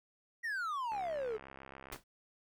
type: exponential sweep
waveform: triangle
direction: down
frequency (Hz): 1930 to 415.3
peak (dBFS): -33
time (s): 0.43-1.38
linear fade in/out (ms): 20
type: click train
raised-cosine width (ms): 0.5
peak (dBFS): -34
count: 71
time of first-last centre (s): 0.92-1.96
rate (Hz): 67.3
type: noise with exponential decay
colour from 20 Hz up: pink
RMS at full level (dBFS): -39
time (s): 1.92-2.04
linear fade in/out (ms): 5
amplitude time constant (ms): 26
effects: none